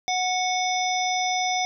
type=harmonic tone with a mistuned harmonic; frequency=736 Hz; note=F#5; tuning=9 cents flat; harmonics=1 / 3 / 5 / 7 / 8; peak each=-24 / -29 / -31 / -32 / -33 dBFS; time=0.08-1.65 s; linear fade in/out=0 ms; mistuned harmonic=5; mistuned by=-52 cents; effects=none